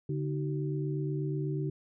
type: tone cluster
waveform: sine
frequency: 144.2 / 313.6 / 381.8 Hz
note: D3 / D#4 / G4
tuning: -31 / +14 / -46 cents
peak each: -31 / -38 / -37 dBFS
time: 0.09-1.7 s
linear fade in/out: 5 ms
effects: none